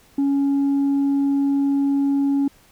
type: tone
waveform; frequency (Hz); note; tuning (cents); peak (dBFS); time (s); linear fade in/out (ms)
sine; 278.8; C#4; +10; -14; 0.18-2.48; 5
effects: tanh soft clip ceiling -15 dBFS + pink hiss -54 dBFS RMS until 2.71 s